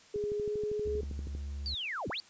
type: tone with pitch glide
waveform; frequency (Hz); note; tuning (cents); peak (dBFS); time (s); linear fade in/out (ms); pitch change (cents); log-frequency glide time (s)
sine; 415.3 to 421.1; G#4 to G#4; 0 to +24; -31; 0.14-1.01; 5; +24; 0.34-0.59
type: click train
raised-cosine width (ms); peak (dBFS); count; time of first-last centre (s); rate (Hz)
3; -30; 16; 0.16-1.35; 12.6
type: tone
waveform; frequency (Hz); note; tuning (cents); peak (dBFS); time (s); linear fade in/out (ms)
triangle; 70.7; C#2; +35; -34; 0.85-1.75; 10
type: linear two-way sweep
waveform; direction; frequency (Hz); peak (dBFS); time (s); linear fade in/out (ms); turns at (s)
sine; down then up; 4737 to 35.55 to 4737; -34; 1.66-2.2; 0; 2.09
effects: white hiss -58 dBFS RMS until 2.29 s + resampled to 16000 Hz